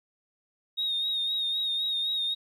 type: tone with vibrato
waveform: sine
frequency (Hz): 3729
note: A#7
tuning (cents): 0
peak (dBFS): -25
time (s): 0.77-2.35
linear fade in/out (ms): 20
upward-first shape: sine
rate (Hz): 3.9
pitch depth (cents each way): 41
effects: tanh soft clip ceiling -22 dBFS + 11-bit